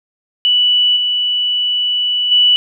sine tone with level steps, 2960 Hz, F#7, in tune, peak -9 / -13 / -7 dBFS, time 0.45-2.56 s, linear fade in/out 0 ms, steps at 0.96 / 2.31 s, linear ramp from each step 10 ms, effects none

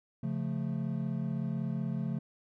triangle chord, Db augmented, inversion none, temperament equal, 138.59 / 174.61 / 220 Hz, Db3 / F3 / A3, 0 / 0 / 0 cents, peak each -33 / -34 / -34 dBFS, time 0.23-2.19 s, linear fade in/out 5 ms, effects none

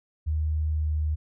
sine tone with pitch glide, 77.3 to 76.63 Hz, D#2 to D#2, -11 to -26 cents, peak -23 dBFS, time 0.26-1.16 s, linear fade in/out 20 ms, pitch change -15 cents, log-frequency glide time 0.71-0.9 s, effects none

